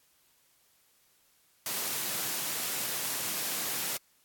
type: high-pass noise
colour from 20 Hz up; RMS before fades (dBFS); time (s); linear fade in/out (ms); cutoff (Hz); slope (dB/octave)
white; -33; 1.66-3.97; 2; 110; 96
effects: white hiss -67 dBFS RMS until 4.24 s + AAC 64 kbps